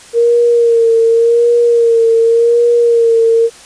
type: tone with vibrato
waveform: sine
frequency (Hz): 465.3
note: A#4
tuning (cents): -3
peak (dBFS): -6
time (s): 0.13-3.5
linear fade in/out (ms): 50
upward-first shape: sine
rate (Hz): 0.88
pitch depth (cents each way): 37
effects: white hiss -37 dBFS RMS until 3.65 s + resampled to 22050 Hz